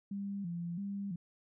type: tone with vibrato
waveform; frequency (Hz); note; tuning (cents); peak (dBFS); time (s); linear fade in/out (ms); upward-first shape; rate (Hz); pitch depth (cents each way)
sine; 185; F#3; 0; -36; 0.11-1.16; 5; square; 1.5; 130
effects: none